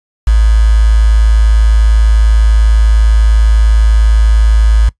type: tone with quantisation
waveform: sine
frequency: 54.3 Hz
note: A1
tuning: 22 cents flat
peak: -4 dBFS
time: 0.27-4.89 s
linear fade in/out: 5 ms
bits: 4
effects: noise-tail reverb RT60 0.1 s tail -20 dB re dry + resampled to 22050 Hz